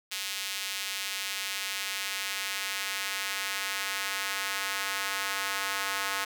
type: tone with high-pass filter sweep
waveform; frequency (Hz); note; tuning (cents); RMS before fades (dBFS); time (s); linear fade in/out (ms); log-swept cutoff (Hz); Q
square; 98; G2; 0; -33; 0.11-6.25; 10; 2900 to 1300; 1.1
effects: none